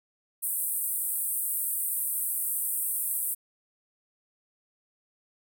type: band-pass noise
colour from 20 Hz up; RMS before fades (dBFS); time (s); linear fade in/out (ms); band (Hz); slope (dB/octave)
white; -30; 0.42-3.35; 20; 8300 to 16000; 96
effects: none